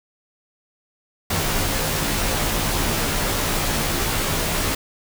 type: noise with comb filter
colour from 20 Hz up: pink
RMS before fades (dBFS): -22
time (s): 1.3-4.75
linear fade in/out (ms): 5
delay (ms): 16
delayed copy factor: -0.8
effects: none